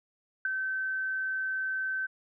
sine tone with ADSR envelope, 1539 Hz, G6, 32 cents flat, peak -24 dBFS, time 0.45-2.07 s, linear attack 3 ms, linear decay 14 ms, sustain -5 dB, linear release 17 ms, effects none

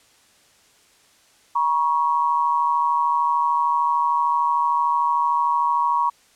sine tone pair together, 955.7 / 1109 Hz, A#5 / C#6, +43 / 0 cents, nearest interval minor third, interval 257 cents, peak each -19 / -21 dBFS, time 1.55-6.1 s, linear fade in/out 10 ms, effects white hiss -56 dBFS RMS until 6.35 s + low-pass 9000 Hz 12 dB/octave

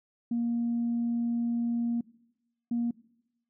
sine tone pair in turn, 235.4 / 236.3 Hz, A#3 / A#3, +17 / +24 cents, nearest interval unison, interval 7 cents, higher second, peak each -25 dBFS, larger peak neither, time 0.31-2.01 / 2.71-2.91 s, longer first, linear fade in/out 5 ms, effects noise-tail reverb RT60 0.9 s tail -22 dB re dry + tanh soft clip ceiling -22 dBFS

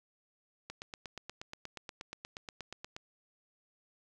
click train, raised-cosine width 0.2 ms, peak -25 dBFS, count 20, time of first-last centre 0.7-2.965 s, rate 8.39 Hz, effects none

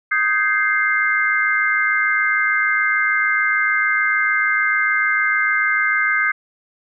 sine chord, Ab major seventh, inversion second, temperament equal with one note detuned, 1244.5 / 1554.5 / 1661.2 / 2093 Hz, Eb6 / G6 / Ab6 / C7, 0 / -15 / 0 / 0 cents, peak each -23 / -19 / -24 / -19 dBFS, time 0.11-6.32 s, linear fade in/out 10 ms, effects none

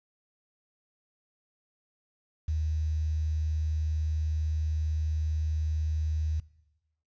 sine tone with quantisation, 77.78 Hz, D#2, in tune, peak -26 dBFS, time 2.48-6.4 s, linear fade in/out 5 ms, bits 9, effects noise-tail reverb RT60 1.0 s tail -21 dB re dry + resampled to 16000 Hz

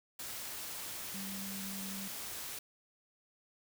sine tone in noise, 195.1 Hz, G3, 8 cents flat, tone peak -43 dBFS, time 1.14-2.08 s, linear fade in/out 5 ms, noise white, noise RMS -43 dBFS, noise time 0.19-2.59 s, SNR -3 dB, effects none

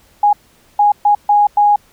sine tone bursts at uneven times, 826 Hz, G#5, 10 cents flat, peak -7 dBFS, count 5, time 0.23-0.33 / 0.79-0.92 / 1.05-1.15 / 1.29-1.47 / 1.57-1.76 s, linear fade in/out 5 ms, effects pink hiss -51 dBFS RMS until 1.92 s

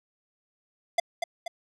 square tone with echo, 689 Hz, F5, 24 cents flat, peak -20 dBFS, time 0.98-1 s, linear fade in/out 5 ms, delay 240 ms, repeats 2, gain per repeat -6 dB, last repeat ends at 1.48 s, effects low-pass 8000 Hz 12 dB/octave

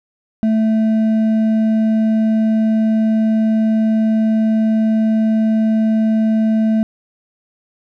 triangle tone with hard clipping, 220 Hz, A3, in tune, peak -13 dBFS, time 0.43-6.83 s, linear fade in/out 0 ms, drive 8 dB, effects none

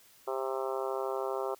harmonic tone, 132.5 Hz, C3, 22 cents sharp, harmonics 3 / 4 / 5 / 6 / 7 / 8 / 9 / 10, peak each -35 / -37 / -39 / -41 / -42 / -43 / -44 / -45 dBFS, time 0.27-1.55 s, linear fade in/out 10 ms, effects white hiss -60 dBFS RMS until 1.59 s

